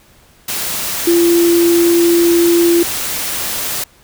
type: tone in noise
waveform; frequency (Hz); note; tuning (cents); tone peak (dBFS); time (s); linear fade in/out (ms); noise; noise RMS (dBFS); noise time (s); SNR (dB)
sine; 341.9; F4; -37; -8; 1.07-2.83; 5; white; -20; 0.48-3.84; +9
effects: pink hiss -48 dBFS RMS until 4.03 s